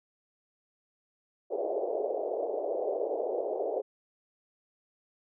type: band-pass noise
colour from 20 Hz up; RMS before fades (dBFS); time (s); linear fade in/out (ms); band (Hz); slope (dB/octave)
pink; -32; 1.5-3.82; 20; 390 to 680; 48
effects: none